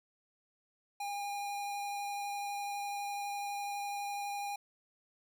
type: tone with vibrato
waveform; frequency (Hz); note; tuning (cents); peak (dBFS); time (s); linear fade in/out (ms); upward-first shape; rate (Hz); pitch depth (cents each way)
square; 810; G#5; -43; -37; 1-4.56; 5; sine; 12; 9
effects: 13-bit